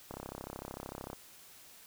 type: click train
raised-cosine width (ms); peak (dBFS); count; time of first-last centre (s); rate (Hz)
1; -27; 35; 0.11-1.131; 33.3
effects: white hiss -56 dBFS RMS until 1.86 s

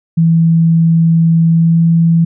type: tone with pitch glide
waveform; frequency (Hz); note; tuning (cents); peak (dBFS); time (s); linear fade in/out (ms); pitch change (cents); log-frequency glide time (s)
sine; 164.81 to 166.24; E3 to E3; 0 to +15; -6; 0.17-2.25; 10; +15; 1.49-1.81
effects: none

